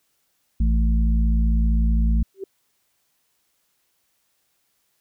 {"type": "harmonic tone", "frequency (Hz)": 55.5, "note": "A1", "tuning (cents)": 16, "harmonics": [1, 3, 4], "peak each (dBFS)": [-16, -28, -27], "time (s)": [0.6, 2.23], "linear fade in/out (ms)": 5}
{"type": "tone with exponential growth", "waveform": "sine", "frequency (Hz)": 387.1, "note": "G4", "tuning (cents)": -22, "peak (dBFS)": -24, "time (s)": [2.34, 2.44], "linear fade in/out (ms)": 5, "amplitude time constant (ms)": 21}
{"effects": ["white hiss -69 dBFS RMS until 5 s"]}